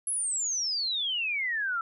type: exponential sweep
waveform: sine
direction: down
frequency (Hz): 10990 to 1318.5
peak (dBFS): -27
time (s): 0.07-1.81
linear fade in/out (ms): 2
effects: none